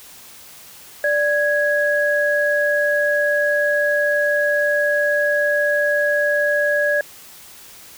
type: tone pair together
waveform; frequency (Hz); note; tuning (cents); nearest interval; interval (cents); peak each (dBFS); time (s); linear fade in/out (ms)
sine; 587.3 / 1661.2; D5 / G#6; 0 / 0; octave + tritone; 1800; -18; 1.04-7.01; 2
effects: white hiss -42 dBFS RMS until 7.97 s